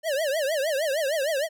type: tone with vibrato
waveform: square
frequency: 590 Hz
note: D5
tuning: 8 cents sharp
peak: -24 dBFS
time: 0.03-1.49 s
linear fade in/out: 50 ms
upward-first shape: triangle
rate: 6.5 Hz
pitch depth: 230 cents each way
effects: none